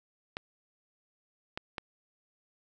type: clicks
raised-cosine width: 0.3 ms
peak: -19 dBFS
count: 3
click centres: 0.369 / 1.575 / 1.782 s
effects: none